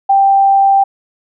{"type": "tone", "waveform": "sine", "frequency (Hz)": 786, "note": "G5", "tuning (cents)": 4, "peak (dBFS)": -6, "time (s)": [0.09, 0.84], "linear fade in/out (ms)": 10, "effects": []}